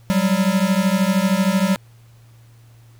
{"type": "beating tone pair", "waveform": "square", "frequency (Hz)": [185, 198], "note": ["F#3", "G3"], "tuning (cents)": [0, 18], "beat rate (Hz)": 13, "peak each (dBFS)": -19, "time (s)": [0.1, 1.76], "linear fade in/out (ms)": 0, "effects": ["added 116 Hz sine -45 dBFS peak until 2.99 s", "pink hiss -57 dBFS RMS until 2.99 s"]}